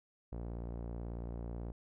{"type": "tone with low-pass filter", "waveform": "sawtooth", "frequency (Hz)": 58.27, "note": "A#1", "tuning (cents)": 0, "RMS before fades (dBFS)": -42, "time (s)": [0.32, 1.72], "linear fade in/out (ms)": 5, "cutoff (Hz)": 650, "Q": 0.96, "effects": []}